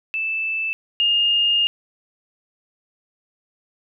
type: tone pair in turn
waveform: sine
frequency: 2637 / 2832 Hz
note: E7 / F7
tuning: 0 / +23 cents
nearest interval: minor second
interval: 123 cents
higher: second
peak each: -21 / -15 dBFS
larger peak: second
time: 0.14-0.73 / 1-1.67 s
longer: second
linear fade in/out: 0 ms
effects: none